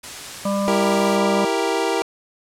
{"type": "noise", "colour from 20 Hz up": "white", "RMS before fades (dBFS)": -33, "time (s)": [0.03, 1.17], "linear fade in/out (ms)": 10}
{"type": "harmonic tone", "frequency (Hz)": 198.9, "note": "G3", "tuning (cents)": 25, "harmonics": [1, 3, 5, 6], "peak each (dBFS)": [-21, -23, -30, -30], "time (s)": [0.45, 1.45], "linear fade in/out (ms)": 5}
{"type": "chord", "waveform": "25% pulse", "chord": "E diminished", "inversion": "none", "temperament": "equal", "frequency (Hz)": [329.6, 392, 466.2], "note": ["E4", "G4", "Bb4"], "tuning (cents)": [0, 0, 0], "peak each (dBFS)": [-21, -19, -19], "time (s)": [0.68, 2.02], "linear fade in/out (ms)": 0}
{"effects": ["low-pass 9000 Hz 12 dB/octave"]}